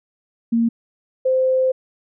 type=tone pair in turn; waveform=sine; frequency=231.2 / 519 Hz; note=A#3 / C5; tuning=-14 / -14 cents; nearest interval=octave + major second; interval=1400 cents; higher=second; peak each=-14 dBFS; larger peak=neither; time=0.52-0.69 / 1.25-1.72 s; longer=second; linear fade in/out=10 ms; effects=none